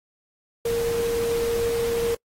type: tone in noise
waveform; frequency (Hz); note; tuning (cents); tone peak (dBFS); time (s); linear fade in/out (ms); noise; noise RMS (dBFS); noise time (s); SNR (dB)
sine; 466.2; A#4; 0; -21; 0.65-2.15; 5; pink; -34; 0.65-2.15; +10
effects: noise-tail reverb RT60 0.1 s tail -26 dB re dry + AAC 48 kbps